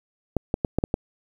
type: clicks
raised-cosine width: 2 ms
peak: -8 dBFS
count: 6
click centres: 0.367 / 0.541 / 0.648 / 0.786 / 0.839 / 0.941 s
effects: 8-bit